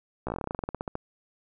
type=slowing click train; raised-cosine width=1 ms; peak=-17 dBFS; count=19; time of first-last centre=0.27-0.954 s; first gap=15 ms; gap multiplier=1.1; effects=none